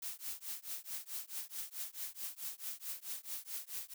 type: noise with tremolo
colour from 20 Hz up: blue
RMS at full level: -40 dBFS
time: 0.02-3.94 s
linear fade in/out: 5 ms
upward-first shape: triangle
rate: 4.6 Hz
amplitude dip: 100%
effects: none